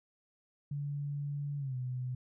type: tone with pitch glide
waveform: sine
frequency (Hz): 143.7 to 126.55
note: D3 to B2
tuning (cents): -37 to +43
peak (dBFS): -34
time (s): 0.71-2.15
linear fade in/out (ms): 5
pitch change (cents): -220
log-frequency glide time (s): 1.58-1.76
effects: none